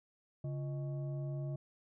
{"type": "tone with frequency modulation", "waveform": "sine", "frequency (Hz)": 140, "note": "C#3", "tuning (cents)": 18, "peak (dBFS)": -36, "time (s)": [0.44, 1.56], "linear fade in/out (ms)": 5, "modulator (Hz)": 485, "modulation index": 0.46, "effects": []}